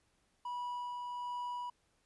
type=tone with tremolo; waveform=triangle; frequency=977 Hz; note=B5; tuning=19 cents flat; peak=-35 dBFS; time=0.45-1.7 s; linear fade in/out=5 ms; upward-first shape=sine; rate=1.3 Hz; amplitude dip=25%; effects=pink hiss -75 dBFS RMS until 2.05 s + resampled to 24000 Hz